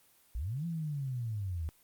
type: linear two-way sweep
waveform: sine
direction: up then down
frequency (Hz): 49 to 171.8 to 74.7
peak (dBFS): -33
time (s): 0.35-1.69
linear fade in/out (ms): 0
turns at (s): 0.66
effects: white hiss -65 dBFS RMS until 1.83 s + Opus 24 kbps